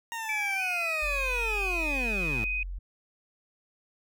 20% pulse linear sweep, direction down, 932.3 to 99.7 Hz, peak -28 dBFS, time 0.12-2.44 s, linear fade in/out 0 ms
sine tone with pitch glide, 2322 to 2503 Hz, D7 to D#7, -20 to +10 cents, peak -28 dBFS, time 0.29-2.63 s, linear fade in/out 2 ms, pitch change +130 cents, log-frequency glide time 0.55-0.62 s
sine tone, 45 Hz, F#1, 47 cents flat, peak -33 dBFS, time 1.02-2.79 s, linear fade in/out 10 ms
effects none

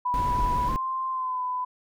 sine tone with vibrato, 987.8 Hz, B5, in tune, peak -23 dBFS, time 0.05-0.69 s, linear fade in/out 10 ms, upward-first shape sine, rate 9.8 Hz, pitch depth 11 cents each way
brown noise, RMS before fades -29 dBFS, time 0.14-0.76 s, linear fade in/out 0 ms
sine tone with pitch glide, 1046.5 to 1002.1 Hz, C6 to B5, 0 to +25 cents, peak -26 dBFS, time 0.68-1.65 s, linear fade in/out 10 ms, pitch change -75 cents, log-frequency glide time 1.1-1.42 s
effects none

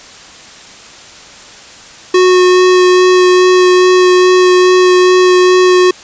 square tone with vibrato, 365.5 Hz, F#4, 21 cents flat, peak -5 dBFS, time 2.14-5.91 s, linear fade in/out 5 ms, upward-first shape sine, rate 2.4 Hz, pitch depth 9 cents each way, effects white hiss -34 dBFS RMS until 6.03 s + resampled to 16000 Hz

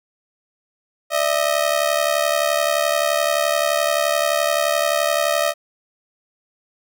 sawtooth ring-modulated tone, 627 Hz, D#5, 13 cents sharp, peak -10 dBFS, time 1.1-5.54 s, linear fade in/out 50 ms, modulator 35.8 Hz, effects none

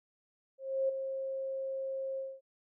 sine tone with ADSR envelope, 535 Hz, C5, 38 cents sharp, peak -26 dBFS, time 0.58-2.41 s, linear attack 310 ms, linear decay 8 ms, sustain -8 dB, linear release 230 ms, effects none

